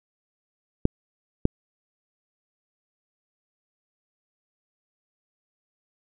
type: clicks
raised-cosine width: 3 ms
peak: -5 dBFS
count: 2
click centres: 0.854 / 1.454 s
effects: none